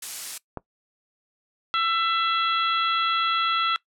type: noise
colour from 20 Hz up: blue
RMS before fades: -30 dBFS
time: 0.02-0.38 s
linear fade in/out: 5 ms
type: click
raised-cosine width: 1 ms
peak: -17 dBFS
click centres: 0.573 s
type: harmonic tone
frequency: 668 Hz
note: E5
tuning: 23 cents sharp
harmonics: 2 / 3 / 4 / 5 / 6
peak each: -22 / -33 / -32 / -28 / -35 dBFS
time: 1.74-3.76 s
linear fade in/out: 0 ms
effects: noise-tail reverb RT60 0.1 s tail -20 dB re dry + low-pass 10000 Hz 12 dB/octave